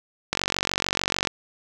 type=click train; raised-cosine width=0.2 ms; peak=-4 dBFS; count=45; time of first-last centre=0.33-1.272 s; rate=46.7 Hz; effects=7-bit